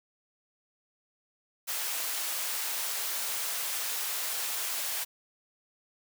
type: high-pass noise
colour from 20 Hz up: white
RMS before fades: -33 dBFS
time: 1.67-5.05 s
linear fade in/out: 20 ms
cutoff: 610 Hz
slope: 12 dB/octave
effects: none